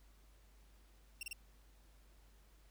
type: tone bursts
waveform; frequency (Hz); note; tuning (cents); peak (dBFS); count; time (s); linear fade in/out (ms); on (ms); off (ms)
sawtooth; 2734; F7; -37; -39; 3; 1.21-1.33; 2; 20; 30
effects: added 50 Hz sine -62 dBFS peak until 2.7 s + pink hiss -71 dBFS RMS until 2.7 s